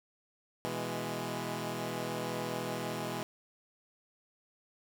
10% pulse chord, E major, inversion second, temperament equal, 123.47 / 164.81 / 207.7 Hz, B2 / E3 / G#3, 0 / 0 / 0 cents, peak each -31 dBFS, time 0.65-3.23 s, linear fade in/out 0 ms, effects none

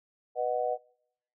sine chord, B major, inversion none, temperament just, 493.9 / 617.4 / 740.8 Hz, B4 / D#5 / F#5, 0 / -14 / +2 cents, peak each -31 dBFS, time 0.35-0.78 s, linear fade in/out 50 ms, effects noise-tail reverb RT60 0.8 s tail -26 dB re dry

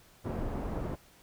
pink low-pass noise, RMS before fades -35 dBFS, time 0.24-0.96 s, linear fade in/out 20 ms, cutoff 750 Hz, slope 12 dB/octave, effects pink hiss -60 dBFS RMS until 1.22 s

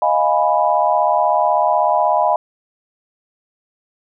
sine chord, F half-diminished seventh, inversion third, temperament equal, 622.3 / 698.5 / 830.6 / 987.8 Hz, Eb5 / F5 / Ab5 / Cb6, 0 / 0 / 0 / 0 cents, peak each -18 dBFS, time 0.02-2.36 s, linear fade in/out 2 ms, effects none

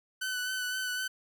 sawtooth tone with vibrato, 1504 Hz, F#6, 28 cents sharp, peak -28 dBFS, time 0.21-1.08 s, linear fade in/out 10 ms, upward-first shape sine, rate 3.9 Hz, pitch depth 24 cents each way, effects none

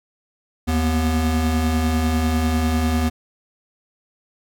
square tone pair together, 77.85 / 243.6 Hz, D#2 / B3, +2 / -24 cents, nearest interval octave + minor sixth, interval 1974 cents, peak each -20 / -22 dBFS, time 0.67-3.1 s, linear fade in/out 20 ms, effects none

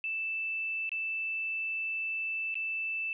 sine tone with dropouts, 2644 Hz, E7, 5 cents sharp, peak -31 dBFS, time 0.04-3.13 s, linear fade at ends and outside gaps 1 ms, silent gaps 0.893-0.917 / 2.543-2.554 s, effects none

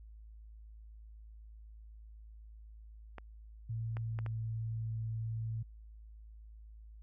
clicks, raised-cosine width 0.5 ms, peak -30 dBFS, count 4, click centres 3.183 / 3.969 / 4.189 / 4.263 s
sine tone with pitch glide, 113.3 to 112.32 Hz, A#2 to A2, -49 to +36 cents, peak -35 dBFS, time 3.69-5.63 s, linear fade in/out 10 ms, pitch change -15 cents, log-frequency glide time 4.05-4.21 s
effects added 54 Hz sine -50 dBFS peak until 7.02 s

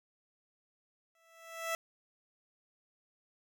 15% pulse tone with exponential growth, 659.3 Hz, E5, in tune, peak -25 dBFS, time 1.15-1.75 s, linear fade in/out 1 ms, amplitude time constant 130 ms, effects none

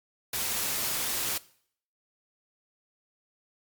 white noise, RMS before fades -30 dBFS, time 0.33-1.38 s, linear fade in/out 5 ms, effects noise-tail reverb RT60 0.6 s tail -20 dB re dry + MP3 96 kbps

